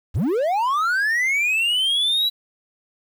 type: linear sweep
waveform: triangle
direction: up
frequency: 54.5 to 3951 Hz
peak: -16 dBFS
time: 0.14-2.3 s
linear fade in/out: 20 ms
effects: 8-bit